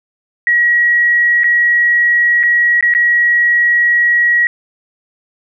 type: tone with dropouts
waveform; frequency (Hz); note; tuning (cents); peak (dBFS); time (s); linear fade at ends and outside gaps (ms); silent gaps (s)
sine; 1910; A#6; +42; -8; 0.47-4.47; 1; 1.435-1.442 / 2.431-2.435 / 2.809-2.826 / 2.938-2.949
effects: none